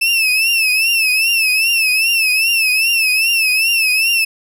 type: tone with vibrato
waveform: 35% pulse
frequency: 2634 Hz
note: E7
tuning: 2 cents flat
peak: -10 dBFS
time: 0.01-4.25 s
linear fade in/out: 10 ms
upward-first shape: triangle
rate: 2.5 Hz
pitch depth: 110 cents each way
effects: none